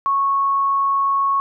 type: tone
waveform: sine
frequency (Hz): 1103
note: C#6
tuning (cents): -9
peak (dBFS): -15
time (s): 0.06-1.4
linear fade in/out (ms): 0
effects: none